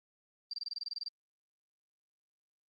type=tone bursts; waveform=sine; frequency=4699 Hz; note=D8; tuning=in tune; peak=-36 dBFS; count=12; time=0.51-1.084 s; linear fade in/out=2 ms; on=24 ms; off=26 ms; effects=Opus 32 kbps